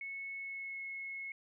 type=tone with pitch glide; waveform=sine; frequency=2200 to 2180 Hz; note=C#7 to C#7; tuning=-14 to -29 cents; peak=-40 dBFS; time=0.01-1.32 s; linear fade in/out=2 ms; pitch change=-15 cents; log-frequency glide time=0.37-0.81 s; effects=none